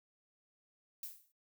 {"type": "noise with exponential decay", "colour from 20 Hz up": "violet", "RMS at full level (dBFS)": -41, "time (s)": [1.03, 1.32], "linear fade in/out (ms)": 2, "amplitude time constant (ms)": 62, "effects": ["noise-tail reverb RT60 0.1 s tail -20 dB re dry"]}